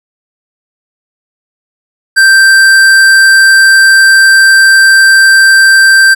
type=tone with hard clipping; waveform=sine; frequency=1568 Hz; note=G6; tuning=in tune; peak=-3 dBFS; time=2.16-6.15 s; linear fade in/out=20 ms; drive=13 dB; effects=none